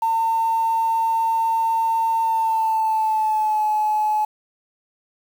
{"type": "tone with pitch glide", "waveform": "sine", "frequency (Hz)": [904, 853.3], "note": ["A5", "G#5"], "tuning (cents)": [47, 47], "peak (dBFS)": -16, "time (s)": [0.02, 4.25], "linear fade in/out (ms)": 5, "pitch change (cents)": -100, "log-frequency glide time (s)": [2.21, 3.65], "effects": ["tanh soft clip ceiling -13 dBFS", "7-bit"]}